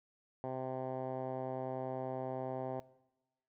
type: tone with low-pass filter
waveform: 10% pulse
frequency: 130.1 Hz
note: C3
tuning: 9 cents flat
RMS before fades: -40 dBFS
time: 0.44-2.8 s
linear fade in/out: 0 ms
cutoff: 820 Hz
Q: 2.2
effects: noise-tail reverb RT60 1.0 s tail -20 dB re dry